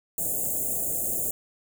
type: band-stop noise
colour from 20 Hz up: white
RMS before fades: -28 dBFS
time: 0.18-1.31 s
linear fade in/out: 2 ms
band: 740 to 6800 Hz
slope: 96 dB/octave
effects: none